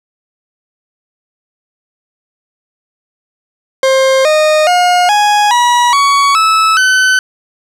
40% pulse tone with pitch steps, 530 / 615.9 / 715.7 / 831.7 / 966.4 / 1123 / 1305 / 1516.5 Hz, C5 / D#5 / F5 / G#5 / B5 / C#6 / E6 / F#6, +22 / -18 / +42 / +2 / -38 / +22 / -18 / +42 cents, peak -6 dBFS, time 3.83-7.19 s, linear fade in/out 2 ms, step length 420 ms, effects low-pass 8000 Hz 12 dB/octave + 7-bit

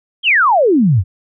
sine exponential sweep, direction down, 3322 to 82.41 Hz, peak -8 dBFS, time 0.23-1.04 s, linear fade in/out 50 ms, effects none

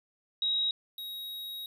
sine / square tone pair in turn, 3813 / 3799 Hz, A#7 / A#7, +38 / +32 cents, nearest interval unison, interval 6 cents, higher first, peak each -26 / -38 dBFS, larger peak first, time 0.42-0.71 / 0.98-1.66 s, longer second, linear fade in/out 2 ms, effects none

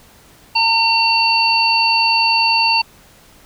harmonic tone, 910 Hz, A#5, 42 cents flat, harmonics 1 / 3 / 5, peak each -16 / -16 / -16 dBFS, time 0.55-2.82 s, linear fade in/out 10 ms, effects pink hiss -47 dBFS RMS until 3.45 s

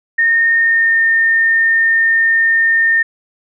sine tone with pitch glide, 1835 to 1820.2 Hz, A#6 to A#6, -28 to -42 cents, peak -9 dBFS, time 0.18-3.03 s, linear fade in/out 10 ms, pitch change -14 cents, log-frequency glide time 0.54-1.01 s, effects none

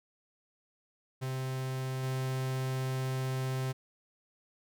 45% pulse tone with level steps, 130.81 Hz, C3, in tune, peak -33 / -31 dBFS, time 1.21-3.73 s, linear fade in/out 20 ms, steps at 2.03 s, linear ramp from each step 5 ms, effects none

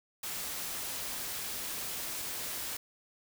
white noise, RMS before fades -38 dBFS, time 0.23-2.77 s, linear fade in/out 5 ms, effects none

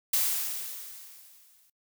blue noise with exponential decay, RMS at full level -24 dBFS, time 0.13-1.7 s, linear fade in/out 5 ms, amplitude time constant 340 ms, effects noise-tail reverb RT60 0.1 s tail -22 dB re dry

